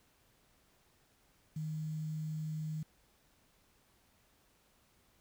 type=tone with quantisation; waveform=sine; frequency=155.56 Hz; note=D#3; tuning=in tune; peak=-36 dBFS; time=1.56-2.83 s; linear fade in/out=5 ms; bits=10; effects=pink hiss -70 dBFS RMS until 5.2 s